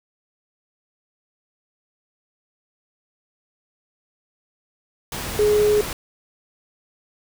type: tone in noise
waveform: sine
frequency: 419.4 Hz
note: G#4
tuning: 17 cents sharp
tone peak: -14 dBFS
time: 5.39-5.81 s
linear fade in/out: 2 ms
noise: pink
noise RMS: -29 dBFS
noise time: 5.12-5.93 s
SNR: +12 dB
effects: none